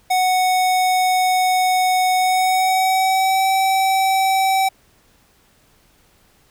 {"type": "tone with pitch glide", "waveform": "square", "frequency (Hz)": [740, 767.9], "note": ["F#5", "G5"], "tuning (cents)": [0, -36], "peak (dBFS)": -15, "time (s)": [0.1, 4.69], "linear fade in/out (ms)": 10, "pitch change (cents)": 64, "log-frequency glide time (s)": [2.17, 3.48], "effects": ["pink hiss -56 dBFS RMS until 6.5 s"]}